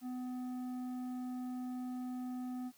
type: tone with tanh clipping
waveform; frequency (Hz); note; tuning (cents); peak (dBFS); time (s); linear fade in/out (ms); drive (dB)
sine; 251.3; B3; +30; -40; 0.01-2.72; 50; 9
effects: white hiss -66 dBFS RMS until 2.77 s